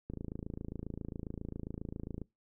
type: click train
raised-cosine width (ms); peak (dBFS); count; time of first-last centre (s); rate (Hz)
3; -27; 59; 0.1-2.217; 27.4
effects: noise-tail reverb RT60 0.2 s tail -23 dB re dry